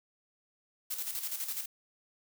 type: noise with tremolo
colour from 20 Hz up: blue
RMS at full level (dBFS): -35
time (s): 0.9-1.66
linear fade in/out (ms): 10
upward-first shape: square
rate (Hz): 12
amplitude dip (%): 55
effects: none